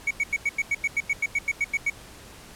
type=tone bursts; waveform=triangle; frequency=2241 Hz; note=C#7; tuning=18 cents sharp; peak=-19 dBFS; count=15; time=0.07-1.9 s; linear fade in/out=5 ms; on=38 ms; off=90 ms; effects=pink hiss -46 dBFS RMS until 2.55 s + low-pass 12000 Hz 12 dB/octave